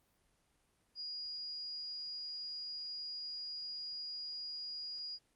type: tone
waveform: sine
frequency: 4874 Hz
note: D#8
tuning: 37 cents flat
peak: -40 dBFS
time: 0.95-5.19 s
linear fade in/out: 50 ms
effects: pink hiss -75 dBFS RMS until 5.35 s + Opus 24 kbps